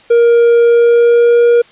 triangle tone with pitch glide, 470 to 474.6 Hz, A#4 to A#4, +14 to +31 cents, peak -3 dBFS, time 0.1-1.62 s, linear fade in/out 10 ms, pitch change +17 cents, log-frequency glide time 0.63-1.44 s, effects white hiss -43 dBFS RMS until 1.71 s + resampled to 8000 Hz

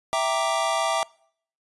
square chord, E half-diminished seventh, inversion none, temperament equal, 659.3 / 784 / 932.3 / 1174.7 Hz, E5 / G5 / Bb5 / D6, 0 / 0 / 0 / 0 cents, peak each -26 / -29 / -30 / -28 dBFS, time 0.13-1.03 s, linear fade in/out 0 ms, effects noise-tail reverb RT60 0.6 s tail -24 dB re dry + resampled to 24000 Hz

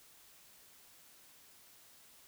silence, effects white hiss -61 dBFS RMS until 2.27 s

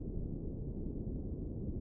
pink low-pass noise, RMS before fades -40 dBFS, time 0-1.8 s, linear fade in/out 10 ms, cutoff 380 Hz, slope 24 dB/octave, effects none

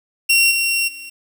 sawtooth tone with level steps, 2739 Hz, F7, 34 cents flat, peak -8 / -13 / -29 dBFS, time 0.29-1.1 s, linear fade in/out 10 ms, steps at 0.5 / 0.87 s, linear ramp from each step 20 ms, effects 8-bit

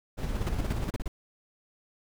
brown noise, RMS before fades -33 dBFS, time 0.17-0.91 s, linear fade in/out 20 ms
brown noise bursts, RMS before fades -30 dBFS, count 15, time 0.23-1.08 s, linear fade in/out 2 ms, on 24 ms, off 35 ms
effects none

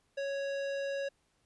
sine tone with hard clipping, 554.4 Hz, C#5, in tune, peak -35 dBFS, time 0.17-1.09 s, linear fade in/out 10 ms, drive 15 dB, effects pink hiss -74 dBFS RMS until 1.45 s + resampled to 24000 Hz

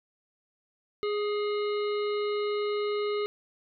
harmonic tone with a mistuned harmonic, 415.3 Hz, G#4, in tune, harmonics 1 / 3 / 5 / 7 / 9 / 10, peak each -27 / -37 / -41 / -44 / -46 / -47 dBFS, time 1.03-3.26 s, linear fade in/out 0 ms, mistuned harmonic 5, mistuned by +35 cents, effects none

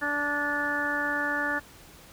harmonic tone, 291.1 Hz, D4, 15 cents flat, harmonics 1 / 2 / 3 / 4 / 5 / 6, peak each -35 / -36 / -36 / -36 / -31 / -29 dBFS, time 0.01-1.6 s, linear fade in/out 20 ms, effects pink hiss -51 dBFS RMS until 2.12 s

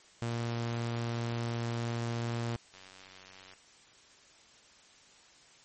sawtooth tone, 117.3 Hz, A#2, 11 cents sharp, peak -28 dBFS, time 0.22-2.56 s, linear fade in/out 0 ms
click train, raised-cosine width 0.2 ms, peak -34 dBFS, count 76, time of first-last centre 2.74-3.535 s, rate 94.3 Hz
effects white hiss -59 dBFS RMS until 5.64 s + MP3 32 kbps

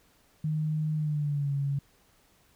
sine tone with pitch glide, 154.5 to 140.05 Hz, D#3 to C#3, -12 to +18 cents, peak -26 dBFS, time 0.44-1.79 s, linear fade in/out 5 ms, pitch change -170 cents, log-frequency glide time 0.95-1.53 s, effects pink hiss -64 dBFS RMS until 2.55 s

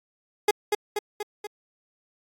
30% pulse tone with echo, 416.6 Hz, G#4, 5 cents sharp, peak -14 dBFS, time 0.48-0.51 s, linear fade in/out 5 ms, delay 240 ms, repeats 4, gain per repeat -4 dB, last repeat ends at 1.47 s, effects AAC 48 kbps

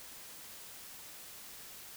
silence, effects white hiss -50 dBFS RMS until 1.96 s

